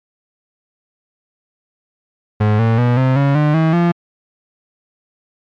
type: tone with pitch steps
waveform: 35% pulse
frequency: 105.9 / 113.5 / 121.65 / 130.38 / 139.74 / 149.77 / 160.51 / 172.04 Hz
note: G#2 / A#2 / B2 / C3 / C#3 / D3 / E3 / F3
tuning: +34 / -46 / -26 / -6 / +14 / +34 / -46 / -26 cents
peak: -9 dBFS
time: 2.4-3.92 s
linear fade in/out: 10 ms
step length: 190 ms
effects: low-pass 2000 Hz 12 dB/octave + MP3 96 kbps